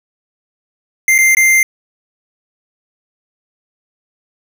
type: tone with dropouts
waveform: square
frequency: 2093 Hz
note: C7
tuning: in tune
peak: -8 dBFS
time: 1.08-1.63 s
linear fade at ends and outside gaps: 2 ms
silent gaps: 1.181-1.186 / 1.349-1.369 s
effects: none